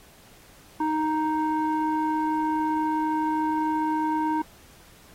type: tone with low-pass filter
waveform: square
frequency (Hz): 311.1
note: D#4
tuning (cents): 0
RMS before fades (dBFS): -25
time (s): 0.8-4.42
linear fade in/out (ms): 5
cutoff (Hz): 1100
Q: 9.1
effects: pink hiss -53 dBFS RMS until 5.14 s + AAC 48 kbps